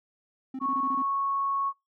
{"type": "tone bursts", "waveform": "triangle", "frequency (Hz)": 263, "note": "C4", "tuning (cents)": 9, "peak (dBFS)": -30, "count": 7, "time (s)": [0.54, 1.023], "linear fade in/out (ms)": 5, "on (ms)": 51, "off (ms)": 21}
{"type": "tone", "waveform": "sine", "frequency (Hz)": 1104, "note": "C#6", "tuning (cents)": -7, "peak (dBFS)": -25, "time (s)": [0.6, 1.73], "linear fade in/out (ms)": 50}
{"effects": ["noise-tail reverb RT60 0.2 s tail -24 dB re dry"]}